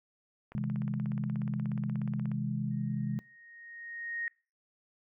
click train, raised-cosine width 0.5 ms, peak -33 dBFS, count 31, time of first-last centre 0.52-2.316 s, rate 16.7 Hz
sine chord, C augmented, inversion none, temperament equal with one note detuned, 130.81 / 161.33 / 207.7 Hz, C3 / E3 / G#3, 0 / -37 / 0 cents, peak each -34 / -37 / -34 dBFS, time 0.55-3.19 s, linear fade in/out 0 ms
sine tone with exponential growth, 1864.7 Hz, A#6, in tune, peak -31 dBFS, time 2.71-4.28 s, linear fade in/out 1 ms, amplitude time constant 340 ms
effects noise-tail reverb RT60 0.4 s tail -25 dB re dry

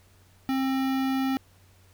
square tone with notch filter, 265.6 Hz, C4, 26 cents sharp, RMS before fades -26 dBFS, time 0.49-1.37 s, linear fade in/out 0 ms, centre 7900 Hz, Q 0.7, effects added 93 Hz sine -57 dBFS peak until 1.93 s + pink hiss -61 dBFS RMS until 1.93 s

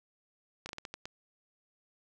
slowing click train, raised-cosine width 0.2 ms, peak -23 dBFS, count 7, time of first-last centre 0.66-1.055 s, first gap 31 ms, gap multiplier 1.3, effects none

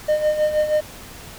triangle tone with tremolo, 609 Hz, D#5, 37 cents flat, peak -12 dBFS, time 0.08-0.81 s, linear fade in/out 10 ms, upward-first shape sine, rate 6.3 Hz, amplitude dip 65%, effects pink hiss -39 dBFS RMS until 1.38 s

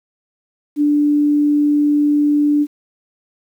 sine tone, 293.7 Hz, D4, in tune, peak -11 dBFS, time 0.76-2.67 s, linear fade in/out 50 ms, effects 8-bit

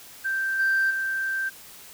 sine tone with level steps, 1567 Hz, G6, 1 cent flat, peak -23 / -18 / -24 dBFS, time 0.24-1.5 s, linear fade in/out 20 ms, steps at 0.59 / 0.9 s, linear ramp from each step 10 ms, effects tanh soft clip ceiling -16 dBFS + white hiss -46 dBFS RMS until 1.93 s

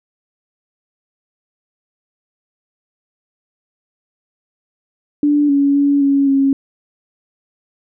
sine tone with pitch steps, 292.5 / 281.2 / 283.6 / 278.2 / 273.4 Hz, D4 / C#4 / C#4 / C#4 / C#4, -7 / +25 / +40 / +6 / -24 cents, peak -10 dBFS, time 5.23-6.53 s, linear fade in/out 2 ms, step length 260 ms, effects none

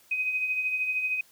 sine tone with tremolo, 2513 Hz, D#7, 17 cents sharp, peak -23 dBFS, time 0.11-1.21 s, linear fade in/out 5 ms, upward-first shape triangle, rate 13 Hz, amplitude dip 55%, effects white hiss -59 dBFS RMS until 1.31 s

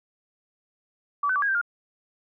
sine tone with pitch steps, 1149 / 1516 / 1155 / 1639 / 1568 / 1412 Hz, D6 / F#6 / D6 / G#6 / G6 / F6, -38 / +42 / -29 / -23 / 0 / +19 cents, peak -21 dBFS, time 1.23-1.614 s, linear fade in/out 5 ms, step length 64 ms, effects none

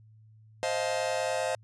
45% pulse chord, F dominant seventh, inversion second, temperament just, 523.8 / 628.6 / 698.5 / 873.1 Hz, C5 / Eb5 / F5 / A5, +2 / +18 / 0 / -14 cents, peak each -32 / -32 / -34 / -38 dBFS, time 0.63-1.55 s, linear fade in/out 0 ms, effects added 109 Hz sine -53 dBFS peak until 1.63 s + resampled to 22050 Hz

